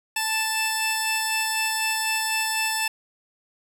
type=tone pair together; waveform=15% pulse; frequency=880 / 2644 Hz; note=A5 / E7; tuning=0 / +5 cents; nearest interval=octave + perfect fifth; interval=1905 cents; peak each=-19 dBFS; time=0.16-2.88 s; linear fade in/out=5 ms; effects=none